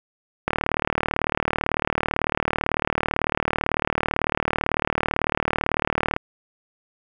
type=click train; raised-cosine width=0.5 ms; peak=-5 dBFS; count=217; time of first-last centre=0.48-6.164 s; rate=38 Hz; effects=none